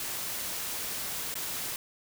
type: noise with dropouts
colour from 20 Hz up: white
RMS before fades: -35 dBFS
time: 0-1.76 s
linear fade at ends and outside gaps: 1 ms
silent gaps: 1.341-1.354 s
effects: none